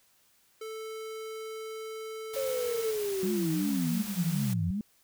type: tone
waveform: square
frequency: 440 Hz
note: A4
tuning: in tune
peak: -38 dBFS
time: 0.61-2.91 s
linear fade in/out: 5 ms
type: noise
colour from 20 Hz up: white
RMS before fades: -41 dBFS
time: 2.33-4.54 s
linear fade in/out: 10 ms
type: linear sweep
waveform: sine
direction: down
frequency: 545 to 82.41 Hz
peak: -29 dBFS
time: 2.36-4.71 s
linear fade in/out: 5 ms
type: tone with vibrato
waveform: sine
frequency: 185 Hz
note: F#3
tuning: in tune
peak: -29 dBFS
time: 3.23-4.81 s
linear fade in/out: 2 ms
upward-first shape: triangle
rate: 2.7 Hz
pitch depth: 280 cents each way
effects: white hiss -66 dBFS RMS until 5.03 s